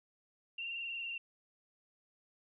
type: tone with frequency modulation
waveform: sine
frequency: 2750 Hz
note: F7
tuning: 27 cents flat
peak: -38 dBFS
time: 0.58-1.18 s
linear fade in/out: 5 ms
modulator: 21.3 Hz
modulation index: 2.8
effects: none